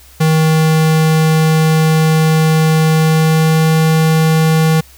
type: tone with pitch glide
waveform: square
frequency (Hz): 158.3 to 159.31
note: D#3 to D#3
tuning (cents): +30 to +41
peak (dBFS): -9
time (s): 0.2-4.81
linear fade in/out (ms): 10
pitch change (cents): +11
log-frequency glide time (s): 2.9-3.7
effects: added 66 Hz sine -42 dBFS peak until 4.97 s + white hiss -43 dBFS RMS until 4.97 s

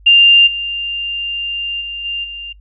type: tone with level steps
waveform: sine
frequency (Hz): 2794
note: F7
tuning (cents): 0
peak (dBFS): -4 / -18 / -22 / -18 / -25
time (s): 0.06-2.53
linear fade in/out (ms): 10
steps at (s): 0.46 / 1.8 / 2.04 / 2.23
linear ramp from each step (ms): 20
effects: noise-tail reverb RT60 0.1 s tail -24 dB re dry + added 50 Hz sine -40 dBFS peak until 2.6 s

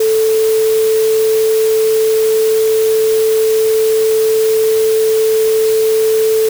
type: tone in noise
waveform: sine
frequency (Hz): 440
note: A4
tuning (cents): 0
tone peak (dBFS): -9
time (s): 0-6.49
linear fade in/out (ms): 5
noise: white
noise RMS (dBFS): -25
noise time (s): 0-6.49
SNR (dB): +13
effects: none

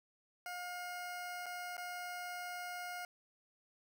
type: tone with dropouts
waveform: 20% pulse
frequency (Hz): 714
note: F5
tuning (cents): +38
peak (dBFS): -37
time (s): 0.46-3.05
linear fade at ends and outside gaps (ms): 1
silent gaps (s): 1.459-1.464 / 1.768-1.779
effects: none

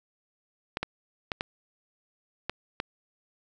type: clicks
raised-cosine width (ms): 0.3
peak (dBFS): -13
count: 6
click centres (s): 0.771 / 0.83 / 1.318 / 1.409 / 2.496 / 2.801
effects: none

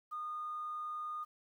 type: tone with quantisation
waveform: sine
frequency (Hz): 1225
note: D#6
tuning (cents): -27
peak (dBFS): -38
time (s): 0.11-1.25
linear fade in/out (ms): 20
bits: 11
effects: none

